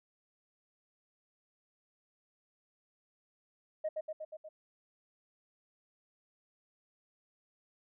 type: tone with echo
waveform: sine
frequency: 623 Hz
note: D#5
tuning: 2 cents sharp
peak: -30 dBFS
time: 3.84-3.89 s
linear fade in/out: 10 ms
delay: 120 ms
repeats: 5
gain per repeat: -3 dB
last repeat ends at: 4.49 s
effects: tanh soft clip ceiling -28 dBFS